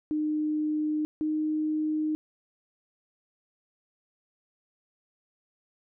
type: tone pair in turn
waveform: sine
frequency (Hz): 305 / 308.4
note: D#4 / D#4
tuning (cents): -34 / -15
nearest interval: unison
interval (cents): 19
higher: second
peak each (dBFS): -25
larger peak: neither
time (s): 0.11-1.05 / 1.21-2.15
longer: neither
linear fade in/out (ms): 0
effects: none